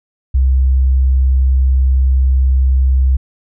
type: tone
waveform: sine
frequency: 65.41 Hz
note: C2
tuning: in tune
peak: -8 dBFS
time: 0.34-3.17 s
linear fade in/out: 10 ms
effects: none